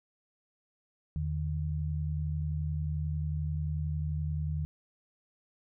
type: tone pair together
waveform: sine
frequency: 80.81 / 152.1 Hz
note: E2 / D#3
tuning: -34 / -39 cents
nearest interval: major seventh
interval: 1095 cents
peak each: -32 / -33 dBFS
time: 1.16-4.65 s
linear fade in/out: 0 ms
effects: none